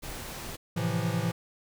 pink noise, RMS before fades -39 dBFS, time 0.02-0.57 s, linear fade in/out 20 ms
square chord, F major seventh, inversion first, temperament equal, 110 / 130.81 / 164.81 / 174.61 Hz, A2 / C3 / E3 / F3, 0 / 0 / 0 / 0 cents, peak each -33 / -36 / -32 / -33 dBFS, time 0.76-1.32 s, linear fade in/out 10 ms
effects none

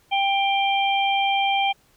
harmonic tone, 790 Hz, G5, 13 cents sharp, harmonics 1 / 3 / 4, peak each -20 / -25 / -26 dBFS, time 0.11-1.73 s, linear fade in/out 20 ms, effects pink hiss -60 dBFS RMS until 1.96 s

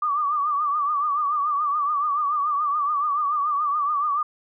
sine tone with vibrato, 1174.7 Hz, D6, in tune, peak -20 dBFS, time 0.02-4.23 s, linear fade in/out 5 ms, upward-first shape triangle, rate 7 Hz, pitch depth 100 cents each way, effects none

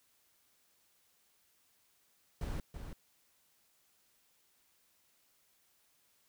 brown noise with echo, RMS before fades -38 dBFS, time 2.41-2.6 s, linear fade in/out 2 ms, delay 330 ms, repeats 1, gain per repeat -7 dB, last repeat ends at 2.93 s, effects white hiss -72 dBFS RMS until 6.28 s

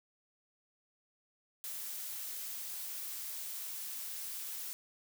blue noise, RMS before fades -42 dBFS, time 1.64-4.73 s, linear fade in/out 0 ms, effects none

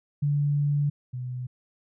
sine tone pair in turn, 144.8 / 125.57 Hz, D3 / B2, -24 / +29 cents, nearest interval major second, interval 247 cents, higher first, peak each -21 / -30 dBFS, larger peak first, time 0.22-0.9 / 1.13-1.47 s, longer first, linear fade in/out 10 ms, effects none

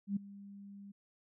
sine tone with ADSR envelope, 200 Hz, G3, 35 cents sharp, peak -29 dBFS, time 0.07-0.92 s, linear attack 94 ms, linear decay 8 ms, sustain -19 dB, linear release 11 ms, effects none

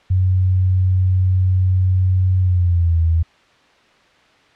sine tone with pitch glide, 92.8 to 82.2 Hz, F#2 to E2, +6 to -4 cents, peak -12 dBFS, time 0.1-3.23 s, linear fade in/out 10 ms, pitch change -210 cents, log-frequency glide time 2.4-3.01 s, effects white hiss -52 dBFS RMS until 4.55 s + low-pass 3000 Hz 12 dB/octave

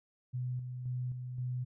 sine tone with tremolo, 125.4 Hz, B2, 27 cents sharp, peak -33 dBFS, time 0.33-1.65 s, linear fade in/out 20 ms, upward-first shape square, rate 1.9 Hz, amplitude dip 45%, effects none

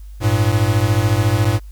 square beating tone pair, 99.6 / 113.6 Hz, G2 / A#2, +28 / -44 cents, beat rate 14 Hz, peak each -17 dBFS, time 0.2-1.6 s, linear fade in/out 50 ms, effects added 50 Hz sine -32 dBFS peak until 1.71 s + white hiss -56 dBFS RMS until 1.71 s

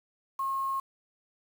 sine tone with quantisation, 1079 Hz, C#6, 47 cents flat, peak -28 dBFS, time 0.39-0.8 s, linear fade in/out 5 ms, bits 8, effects none

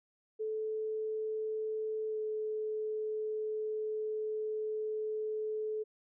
sine tone with pitch glide, 435.1 to 431.3 Hz, A4 to A4, -19 to -35 cents, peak -33 dBFS, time 0.39-5.84 s, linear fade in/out 20 ms, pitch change -16 cents, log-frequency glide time 2.09-2.18 s, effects none

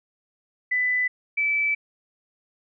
sine tone pair in turn, 1996 / 2311 Hz, B6 / D7, +18 / -28 cents, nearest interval minor third, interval 254 cents, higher second, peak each -20 dBFS, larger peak neither, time 0.71-1.08 / 1.37-1.75 s, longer second, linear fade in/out 10 ms, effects none

